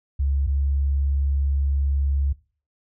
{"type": "tone pair in turn", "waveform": "sine", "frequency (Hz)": [69.3, 69.57], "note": ["C#2", "C#2"], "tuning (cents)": [0, 7], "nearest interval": "unison", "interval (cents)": 7, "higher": "second", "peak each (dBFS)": -19, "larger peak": "neither", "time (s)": [[0.19, 0.47], [0.47, 2.33]], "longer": "second", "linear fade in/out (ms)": 10, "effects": ["noise-tail reverb RT60 0.4 s tail -20 dB re dry"]}